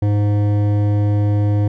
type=tone with hard clipping; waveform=triangle; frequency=103.3 Hz; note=G#2; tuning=9 cents flat; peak=-15 dBFS; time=0.02-1.68 s; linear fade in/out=5 ms; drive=16 dB; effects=none